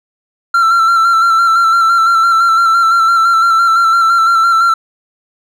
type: tone with vibrato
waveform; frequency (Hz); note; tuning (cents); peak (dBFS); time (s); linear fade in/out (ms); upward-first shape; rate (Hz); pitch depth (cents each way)
triangle; 1353; E6; +45; -5; 0.54-4.74; 5; square; 5.9; 29
effects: none

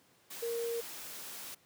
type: tone in noise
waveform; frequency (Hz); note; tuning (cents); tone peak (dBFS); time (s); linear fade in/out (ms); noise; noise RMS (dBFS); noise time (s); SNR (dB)
sine; 466.2; A#4; 0; -33; 0.42-0.81; 10; white; -45; 0.3-1.55; +9
effects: pink hiss -66 dBFS RMS until 1.65 s + high-pass 150 Hz 12 dB/octave

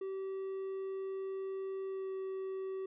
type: tone with pitch glide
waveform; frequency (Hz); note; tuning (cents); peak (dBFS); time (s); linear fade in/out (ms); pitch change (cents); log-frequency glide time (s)
triangle; 385 to 381.9; G4 to G4; -31 to -45; -35; 0.01-2.86; 5; -14; 1.87-2.12
effects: resampled to 8000 Hz

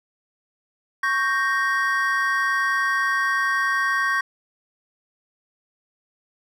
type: chord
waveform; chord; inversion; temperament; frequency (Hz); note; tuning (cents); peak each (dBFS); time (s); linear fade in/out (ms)
triangle; G diminished; second; equal; 1108.7 / 1568 / 1864.7; Db6 / G6 / Bb6; 0 / 0 / 0; -22; 1.03-4.21; 5
effects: none

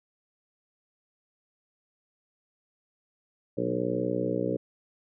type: harmonic tone with a mistuned harmonic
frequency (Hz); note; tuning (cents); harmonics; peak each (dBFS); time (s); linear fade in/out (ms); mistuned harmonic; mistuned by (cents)
60.6; B1; -32; 2 / 3 / 4 / 5 / 6 / 7 / 8 / 9; -37 / -35 / -37 / -32 / -37 / -33 / -33 / -34; 3.57-4.57; 10; 3; +34
effects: none

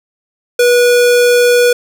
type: tone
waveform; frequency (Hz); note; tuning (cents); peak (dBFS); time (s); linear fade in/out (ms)
square; 486.3; B4; -27; -7; 0.59-1.73; 5
effects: none

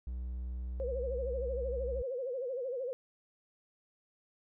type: tone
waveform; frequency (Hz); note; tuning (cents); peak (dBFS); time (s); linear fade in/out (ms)
triangle; 61.8; B1; +2; -34; 0.07-2.02; 0
type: tone with vibrato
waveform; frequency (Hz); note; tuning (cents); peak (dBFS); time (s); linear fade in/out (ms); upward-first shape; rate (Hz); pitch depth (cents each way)
sine; 510; C5; -44; -34; 0.8-2.93; 0; sine; 13; 120
effects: none

